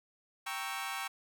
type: chord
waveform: 20% pulse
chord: G diminished seventh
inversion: none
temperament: equal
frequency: 784 / 932.3 / 1108.7 / 1318.5 Hz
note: G5 / Bb5 / Db6 / Fb6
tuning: 0 / 0 / 0 / 0 cents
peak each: -36 / -39 / -36 / -38 dBFS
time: 0.46-1.08 s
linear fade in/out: 10 ms
effects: none